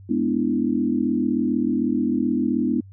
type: chord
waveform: sine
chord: E dominant seventh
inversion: first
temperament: equal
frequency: 207.7 / 246.9 / 293.7 / 329.6 Hz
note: G#3 / B3 / D4 / E4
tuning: 0 / 0 / 0 / 0 cents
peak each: -26 / -22 / -25 / -26 dBFS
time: 0.09-2.81 s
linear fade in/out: 10 ms
effects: added 97 Hz sine -41 dBFS peak until 2.92 s